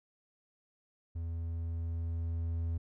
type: tone with level ramp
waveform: triangle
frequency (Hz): 83.2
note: E2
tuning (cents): +17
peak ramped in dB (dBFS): -33 to -29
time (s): 1.15-2.78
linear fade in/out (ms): 10
effects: none